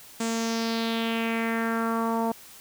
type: tone with low-pass filter sweep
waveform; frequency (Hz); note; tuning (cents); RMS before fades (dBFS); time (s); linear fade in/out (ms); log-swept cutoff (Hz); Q
sawtooth; 227.7; A#3; -40; -27; 0.2-2.32; 5; 8000 to 830; 3.2
effects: white hiss -48 dBFS RMS until 2.6 s